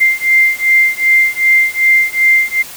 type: beating tone pair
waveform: sine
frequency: 2093 / 2095.6 Hz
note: C7 / C7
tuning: 0 / +2 cents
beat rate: 2.6 Hz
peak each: -11 dBFS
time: 0-2.63 s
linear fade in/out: 20 ms
effects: white hiss -31 dBFS RMS until 2.76 s